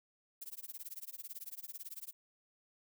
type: noise with tremolo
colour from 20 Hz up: violet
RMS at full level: -44 dBFS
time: 0.41-2.13 s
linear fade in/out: 10 ms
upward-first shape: sine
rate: 18 Hz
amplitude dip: 100%
effects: none